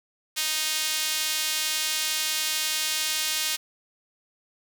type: tone with high-pass filter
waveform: sawtooth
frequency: 311.1 Hz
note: D#4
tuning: in tune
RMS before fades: -27 dBFS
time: 0.36-3.57 s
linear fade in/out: 20 ms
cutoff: 3300 Hz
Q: 0.89
effects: 8-bit